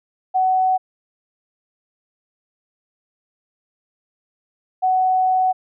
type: tone pair in turn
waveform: sine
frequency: 749 / 746.1 Hz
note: F#5 / F#5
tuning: +21 / +14 cents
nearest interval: unison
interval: 7 cents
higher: first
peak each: -14 dBFS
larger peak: neither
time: 0.34-0.78 / 4.82-5.53 s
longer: second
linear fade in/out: 20 ms
effects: none